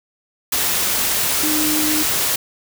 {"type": "tone in noise", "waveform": "sine", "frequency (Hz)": 306.4, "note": "D#4", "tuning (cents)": -27, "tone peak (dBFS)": -20, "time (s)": [1.43, 2.03], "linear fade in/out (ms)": 5, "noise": "white", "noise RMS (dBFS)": -19, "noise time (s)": [0.52, 2.36], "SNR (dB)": -4, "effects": []}